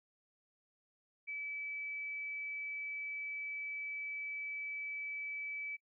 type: tone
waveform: sine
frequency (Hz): 2300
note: D7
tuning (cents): -37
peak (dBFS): -39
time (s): 1.27-5.77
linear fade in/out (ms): 20
effects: noise-tail reverb RT60 0.1 s tail -25 dB re dry